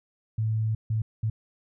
sine tone bursts at uneven times, 110 Hz, A2, in tune, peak -23 dBFS, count 3, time 0.38-0.75 / 0.9-1.02 / 1.23-1.3 s, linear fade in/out 5 ms, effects none

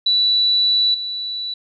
sine tone with level steps, 3951 Hz, B7, in tune, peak -13 / -23 dBFS, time 0.06-1.54 s, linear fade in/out 5 ms, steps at 0.94 s, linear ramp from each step 5 ms, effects none

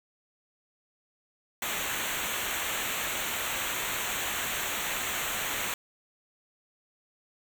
pink noise with comb filter, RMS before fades -32 dBFS, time 1.62-5.74 s, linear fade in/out 2 ms, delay 0.2 ms, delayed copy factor -0.85, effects none

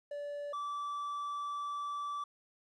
triangle tone pair in turn, 579 / 1160 Hz, D5 / D6, -25 / -22 cents, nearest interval octave, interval 1203 cents, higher second, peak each -36 / -34 dBFS, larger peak second, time 0.11-0.53 / 0.53-2.24 s, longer second, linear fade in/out 5 ms, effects resampled to 24000 Hz + 12-bit

